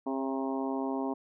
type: harmonic tone with a mistuned harmonic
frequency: 134 Hz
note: C3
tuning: 42 cents sharp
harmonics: 2 / 3 / 4 / 5 / 6 / 7 / 8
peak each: -32 / -37 / -43 / -39 / -41 / -40 / -45 dBFS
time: 0.06-1.14 s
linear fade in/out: 10 ms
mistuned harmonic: 4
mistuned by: +30 cents
effects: none